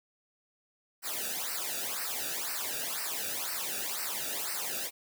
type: noise with flanger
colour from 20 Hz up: white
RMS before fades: -35 dBFS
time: 1.02-4.91 s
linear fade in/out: 50 ms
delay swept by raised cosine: 0.29 to 0.97 ms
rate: 2 Hz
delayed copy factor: -0.95
effects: none